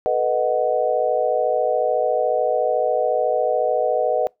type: chord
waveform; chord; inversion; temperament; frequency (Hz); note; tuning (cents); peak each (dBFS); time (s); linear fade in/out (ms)
sine; B dominant seventh; third; equal; 440 / 493.9 / 622.3 / 740; A4 / B4 / D#5 / F#5; 0 / 0 / 0 / 0; -26 / -21 / -21 / -23; 0.06-4.27; 0
effects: noise-tail reverb RT60 0.2 s tail -25 dB re dry